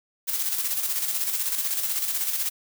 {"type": "noise with tremolo", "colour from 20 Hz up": "blue", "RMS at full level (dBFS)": -25, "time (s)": [0.27, 2.5], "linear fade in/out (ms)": 20, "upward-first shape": "square", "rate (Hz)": 16, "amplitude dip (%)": 45, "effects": []}